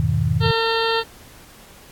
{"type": "chord", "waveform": "sine", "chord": "E major seventh", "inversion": "none", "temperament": "equal with one note detuned", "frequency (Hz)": [82.41, 101.57, 123.47, 155.56], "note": ["E2", "G#2", "B2", "D#3"], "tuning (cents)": [0, -38, 0, 0], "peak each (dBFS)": [-24, -22, -22, -21], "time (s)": [0, 0.51], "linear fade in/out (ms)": 0}
{"type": "harmonic tone", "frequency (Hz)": 454, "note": "A#4", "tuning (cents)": -46, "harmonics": [1, 2, 3, 4, 6, 7, 8, 9, 10], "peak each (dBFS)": [-21, -24, -26, -27, -29, -29, -30, -31, -31], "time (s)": [0.4, 1.04], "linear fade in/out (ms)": 50}
{"effects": ["pink hiss -46 dBFS RMS until 1.91 s", "AAC 64 kbps"]}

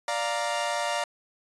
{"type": "chord", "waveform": "sawtooth", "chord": "Bb major", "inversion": "first", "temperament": "equal", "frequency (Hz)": [587.3, 698.5, 932.3], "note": ["D5", "F5", "Bb5"], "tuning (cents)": [0, 0, 0], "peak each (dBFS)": -27, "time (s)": [0.08, 1.04], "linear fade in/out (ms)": 2, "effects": ["resampled to 22050 Hz"]}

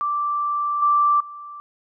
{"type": "tone with level steps", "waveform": "sine", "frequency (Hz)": 1172, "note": "D6", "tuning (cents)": -4, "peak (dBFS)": [-20, -14, -34], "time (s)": [0.01, 1.6], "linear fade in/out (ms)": 0, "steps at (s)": [0.82, 1.2], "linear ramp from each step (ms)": 5, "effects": []}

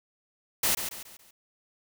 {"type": "noise with echo", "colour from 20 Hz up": "white", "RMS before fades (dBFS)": -25, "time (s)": [0.63, 0.75], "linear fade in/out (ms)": 5, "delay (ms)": 140, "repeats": 4, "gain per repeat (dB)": -8, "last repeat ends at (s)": 1.31, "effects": []}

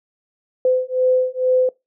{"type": "beating tone pair", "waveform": "sine", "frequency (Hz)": [509, 511.2], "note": ["C5", "C5"], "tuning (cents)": [-48, -40], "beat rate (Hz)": 2.2, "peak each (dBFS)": -18, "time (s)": [0.65, 1.69], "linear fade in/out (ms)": 2, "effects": ["noise-tail reverb RT60 0.2 s tail -22 dB re dry"]}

